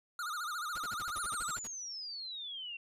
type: tone with vibrato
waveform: square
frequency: 1318.5 Hz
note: E6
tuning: in tune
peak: -37 dBFS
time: 0.19-1.57 s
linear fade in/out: 2 ms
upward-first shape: sine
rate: 14 Hz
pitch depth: 170 cents each way
type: noise bursts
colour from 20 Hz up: pink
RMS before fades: -47 dBFS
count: 12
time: 0.75-1.673 s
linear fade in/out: 5 ms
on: 32 ms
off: 49 ms
type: exponential sweep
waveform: sine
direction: down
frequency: 10140 to 2704 Hz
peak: -40 dBFS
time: 1.16-2.77 s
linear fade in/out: 5 ms
effects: resampled to 32000 Hz